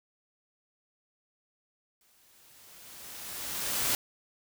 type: noise with exponential growth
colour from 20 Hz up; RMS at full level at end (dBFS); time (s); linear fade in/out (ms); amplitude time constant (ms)
white; -27; 2.01-3.95; 1; 420
effects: none